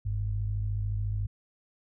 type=tone pair together; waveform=sine; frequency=48.41 / 102.4 Hz; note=G1 / G#2; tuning=-21 / -24 cents; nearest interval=octave + minor second; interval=1297 cents; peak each=-32 / -29 dBFS; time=0.05-1.27 s; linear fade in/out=10 ms; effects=none